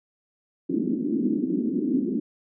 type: band-pass noise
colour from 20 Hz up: white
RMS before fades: -25 dBFS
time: 0.69-2.2 s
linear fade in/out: 10 ms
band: 200 to 330 Hz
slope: 48 dB/octave
effects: none